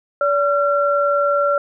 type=tone pair together; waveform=sine; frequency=574 / 1365.2 Hz; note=D5 / F6; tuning=-40 / -40 cents; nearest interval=octave + minor third; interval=1500 cents; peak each=-16 / -18 dBFS; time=0.21-1.58 s; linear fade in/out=2 ms; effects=none